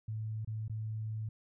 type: tone with dropouts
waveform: sine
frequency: 109.3 Hz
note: A2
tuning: 11 cents flat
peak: -35 dBFS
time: 0.08-1.29 s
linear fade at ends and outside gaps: 5 ms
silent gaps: 0.448-0.474 / 0.681-0.696 s
effects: none